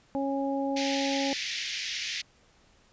harmonic tone, 274.9 Hz, C#4, 14 cents flat, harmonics 1 / 2 / 3, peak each -29 / -32 / -34 dBFS, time 0.15-1.33 s, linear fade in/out 0 ms
pink band-pass noise, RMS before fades -34 dBFS, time 0.76-2.22 s, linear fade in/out 10 ms, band 1900 to 6200 Hz, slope 48 dB/octave
effects pink hiss -62 dBFS RMS until 2.92 s + resampled to 16000 Hz

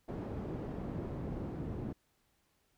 brown noise with band-pass filter sweep, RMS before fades -40 dBFS, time 0.08-1.93 s, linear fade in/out 10 ms, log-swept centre 390 to 260 Hz, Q 0.78, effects pink hiss -75 dBFS RMS until 2.77 s

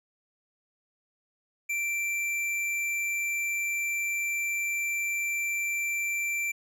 sine tone with hard clipping, 2349 Hz, D7, in tune, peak -29 dBFS, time 1.69-6.52 s, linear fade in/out 10 ms, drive 11 dB, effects none

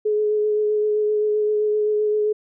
sine tone with vibrato, 423.3 Hz, G#4, 33 cents sharp, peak -17 dBFS, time 0.05-2.33 s, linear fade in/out 10 ms, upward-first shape sine, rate 7.7 Hz, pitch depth 15 cents each way, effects none

